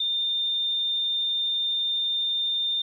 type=tone; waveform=sine; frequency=3612 Hz; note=A7; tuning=45 cents sharp; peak=-23 dBFS; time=0-2.82 s; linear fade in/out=5 ms; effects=10-bit